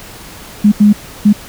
sine tone bursts at uneven times, 207.7 Hz, G#3, in tune, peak -3 dBFS, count 3, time 0.64-0.72 / 0.8-0.93 / 1.25-1.33 s, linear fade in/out 10 ms, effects pink hiss -33 dBFS RMS until 1.48 s

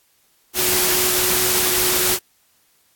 sine tone in noise, 365.4 Hz, F#4, 22 cents flat, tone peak -26 dBFS, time 0.54-2.19 s, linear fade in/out 50 ms, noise white, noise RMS -18 dBFS, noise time 0.54-2.19 s, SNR -11 dB, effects white hiss -60 dBFS RMS until 2.95 s + AAC 64 kbps

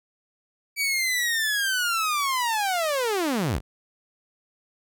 sawtooth linear sweep, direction down, 2299 to 32.75 Hz, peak -19 dBFS, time 0.76-3.61 s, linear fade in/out 50 ms, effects none

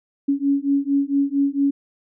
sine beating tone pair, 277.5 / 281.9 Hz, C#4 / C#4, +2 / +29 cents, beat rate 4.4 Hz, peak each -20 dBFS, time 0.28-1.71 s, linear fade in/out 10 ms, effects none

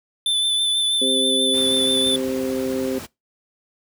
square tone with vibrato, 3520 Hz, A7, in tune, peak -18 dBFS, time 0.26-2.16 s, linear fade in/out 2 ms, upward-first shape sine, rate 6.2 Hz, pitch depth 22 cents each way
harmonic tone, 130.9 Hz, C3, 1 cent sharp, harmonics 2 / 3 / 4, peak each -24 / -26 / -27 dBFS, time 1.01-2.99 s, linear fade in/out 10 ms
pink noise, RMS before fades -35 dBFS, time 1.53-3.07 s, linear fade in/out 20 ms
effects noise-tail reverb RT60 0.2 s tail -22 dB re dry + high-pass 80 Hz 12 dB/octave

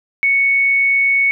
sine tone, 2218 Hz, C#7, in tune, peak -11 dBFS, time 0.23-1.31 s, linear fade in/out 0 ms, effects none

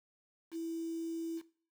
sine tone with quantisation, 329.6 Hz, E4, in tune, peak -36 dBFS, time 0.51-1.42 s, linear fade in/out 50 ms, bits 9, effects noise-tail reverb RT60 0.4 s tail -17 dB re dry

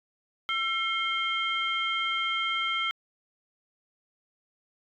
sine tone cluster, 1342 / 2146 / 3160 Hz, E6 / C7 / G7, +31 / +43 / +13 cents, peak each -30 dBFS, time 0.49-2.91 s, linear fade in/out 0 ms, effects tanh soft clip ceiling -16 dBFS

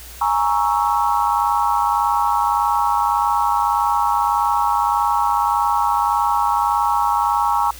sine chord, A# half-diminished seventh, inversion third, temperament equal, 830.6 / 932.3 / 1108.7 / 1318.5 Hz, G#5 / A#5 / C#6 / E6, 0 / 0 / 0 / 0 cents, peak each -20 / -19 / -21 / -24 dBFS, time 0.21-7.71 s, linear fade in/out 5 ms, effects added 60 Hz sine -39 dBFS peak until 7.79 s + white hiss -39 dBFS RMS until 7.79 s

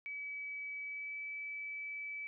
sine tone with pitch glide, 2286 to 2301 Hz, D7 to D7, -47 to -36 cents, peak -40 dBFS, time 0.06-2.27 s, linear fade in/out 0 ms, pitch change +11 cents, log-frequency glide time 0.84-1.18 s, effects none

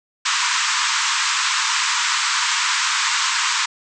pink band-pass noise, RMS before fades -20 dBFS, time 0.25-3.66 s, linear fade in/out 10 ms, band 930 to 8000 Hz, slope 96 dB/octave, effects none

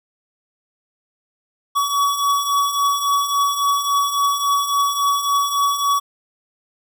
square beating tone pair, 1129 / 1132.6 Hz, C#6 / C#6, +31 / +37 cents, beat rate 3.6 Hz, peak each -24 / -18 dBFS, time 1.75-6 s, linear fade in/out 20 ms, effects none

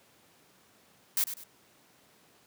blue noise with echo, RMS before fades -27 dBFS, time 1.17-1.24 s, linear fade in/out 2 ms, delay 99 ms, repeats 2, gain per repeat -10 dB, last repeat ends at 1.438 s, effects pink hiss -62 dBFS RMS until 2.46 s + high-pass 150 Hz 12 dB/octave

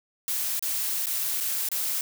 blue noise with dropouts, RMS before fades -28 dBFS, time 0.28-2.01 s, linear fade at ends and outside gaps 1 ms, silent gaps 0.594-0.625 / 1.059-1.068 / 1.403-1.407 / 1.688-1.716 s, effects none

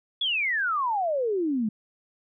sine exponential sweep, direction down, 3467 to 205.2 Hz, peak -23 dBFS, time 0.21-1.69 s, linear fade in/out 5 ms, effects none

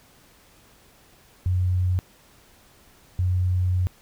sine tone pair in turn, 91 / 91 Hz, F#2 / F#2, -28 / -28 cents, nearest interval unison, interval 0 cents, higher neither, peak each -19 dBFS, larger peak neither, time 1.46-1.99 / 3.19-3.87 s, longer second, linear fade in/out 0 ms, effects pink hiss -55 dBFS RMS until 4.01 s

